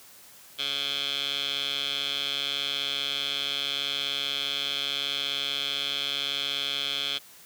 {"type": "tone with band-pass filter", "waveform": "15% pulse", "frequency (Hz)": 140.8, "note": "C#3", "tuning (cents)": 27, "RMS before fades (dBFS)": -30, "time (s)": [0.58, 7.19], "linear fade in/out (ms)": 20, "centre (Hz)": 3400, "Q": 6.2, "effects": ["white hiss -51 dBFS RMS until 7.45 s", "high-pass 60 Hz 12 dB/octave"]}